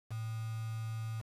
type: tone with quantisation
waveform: sine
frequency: 111.7 Hz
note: A2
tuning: 27 cents sharp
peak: -36 dBFS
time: 0.1-1.22 s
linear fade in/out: 20 ms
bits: 8
effects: resampled to 32000 Hz